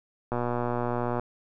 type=click train; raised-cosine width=1 ms; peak=-15 dBFS; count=107; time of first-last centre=0.32-1.196 s; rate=121 Hz; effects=none